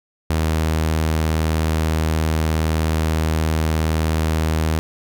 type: tone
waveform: sawtooth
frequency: 79.2 Hz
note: D#2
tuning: 31 cents sharp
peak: -13 dBFS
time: 0.3-4.79 s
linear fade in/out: 0 ms
effects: none